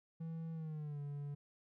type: tone with pitch glide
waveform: triangle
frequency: 163.3 to 143.81 Hz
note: E3 to D3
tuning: -16 to -36 cents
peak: -39 dBFS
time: 0.2-1.35 s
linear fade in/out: 10 ms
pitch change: -220 cents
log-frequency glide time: 0.53-1 s
effects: none